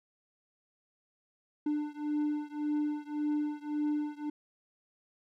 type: beating tone pair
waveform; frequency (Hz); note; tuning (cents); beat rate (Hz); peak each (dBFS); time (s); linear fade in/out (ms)
triangle; 297 / 298.8; D4 / D4; +20 / +30; 1.8; -31 / -32; 1.66-4.3; 5
effects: none